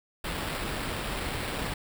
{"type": "noise with sample-and-hold", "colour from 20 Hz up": "pink", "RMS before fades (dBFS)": -33, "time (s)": [0.24, 1.74], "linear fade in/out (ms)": 5, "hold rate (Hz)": 6300, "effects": []}